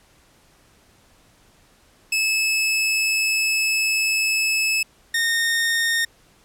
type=tone pair in turn; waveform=sawtooth; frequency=2601 / 1839.2 Hz; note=E7 / A#6; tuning=-24 / -24 cents; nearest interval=tritone; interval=600 cents; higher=first; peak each=-15 dBFS; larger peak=neither; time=2.12-4.83 / 5.14-6.05 s; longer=first; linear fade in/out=5 ms; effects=pink hiss -56 dBFS RMS until 6.44 s + low-pass 12000 Hz 12 dB/octave